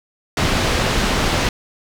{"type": "low-pass noise", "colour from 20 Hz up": "pink", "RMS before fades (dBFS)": -18, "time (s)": [0.37, 1.49], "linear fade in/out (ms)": 2, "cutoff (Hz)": 5400, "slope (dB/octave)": 12, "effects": []}